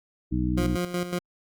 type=harmonic tone; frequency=61.74 Hz; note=B1; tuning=in tune; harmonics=1 / 2 / 3 / 4 / 5; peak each=-28 / -30 / -29 / -33 / -28 dBFS; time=0.31-0.77 s; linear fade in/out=20 ms
type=tone with tremolo; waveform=20% pulse; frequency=177.1 Hz; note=F3; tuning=24 cents sharp; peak=-20 dBFS; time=0.57-1.19 s; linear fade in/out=10 ms; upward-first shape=square; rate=5.4 Hz; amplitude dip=65%
effects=Opus 48 kbps